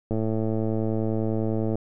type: click train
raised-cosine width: 2 ms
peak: -14 dBFS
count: 182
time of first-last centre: 0.11-1.755 s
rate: 110 Hz
effects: none